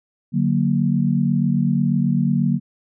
sine chord, D augmented, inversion none, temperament equal, 146.83 / 185 / 233.1 Hz, D3 / F#3 / A#3, 0 / 0 / 0 cents, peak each -20 dBFS, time 0.32-2.6 s, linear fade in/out 50 ms, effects none

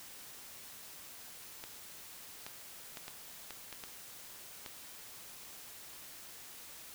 clicks, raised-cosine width 0.2 ms, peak -26 dBFS, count 8, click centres 1.639 / 2.465 / 2.972 / 3.081 / 3.507 / 3.727 / 3.838 / 4.662 s, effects white hiss -51 dBFS RMS until 6.94 s

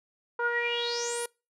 sawtooth tone with low-pass filter sweep, 475.1 Hz, A#4, 33 cents sharp, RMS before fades -30 dBFS, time 0.39-1.26 s, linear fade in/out 5 ms, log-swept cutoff 1200 to 11000 Hz, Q 9.3, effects noise-tail reverb RT60 0.3 s tail -26 dB re dry

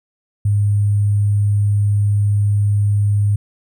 sine tone with sample-and-hold, 102.4 Hz, G#2, 24 cents flat, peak -12 dBFS, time 0.45-3.36 s, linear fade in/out 5 ms, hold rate 8820 Hz, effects none

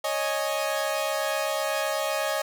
sawtooth chord, C# suspended second, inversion none, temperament equal, 554.4 / 622.3 / 830.6 Hz, C#5 / D#5 / G#5, 0 / 0 / 0 cents, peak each -26 / -24 / -29 dBFS, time 0.04-2.42 s, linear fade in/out 5 ms, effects none

